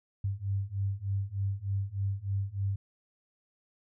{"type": "beating tone pair", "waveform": "sine", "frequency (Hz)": [96.9, 100.2], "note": ["G2", "G2"], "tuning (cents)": [-20, 38], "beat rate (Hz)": 3.3, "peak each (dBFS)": [-33, -32], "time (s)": [0.24, 2.76], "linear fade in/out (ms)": 5, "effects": []}